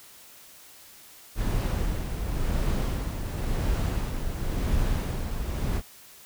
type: noise with tremolo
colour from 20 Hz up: brown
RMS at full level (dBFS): -25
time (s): 1.35-5.82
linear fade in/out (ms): 50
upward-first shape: sine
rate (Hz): 0.94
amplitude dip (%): 50
effects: white hiss -50 dBFS RMS until 6.25 s